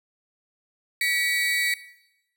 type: tone pair together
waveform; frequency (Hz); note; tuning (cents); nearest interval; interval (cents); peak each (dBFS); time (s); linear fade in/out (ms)
35% pulse; 1946 / 2258; B6 / C#7; -26 / +31; minor third; 257; -23; 1.01-1.74; 2
effects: noise-tail reverb RT60 0.9 s tail -18 dB re dry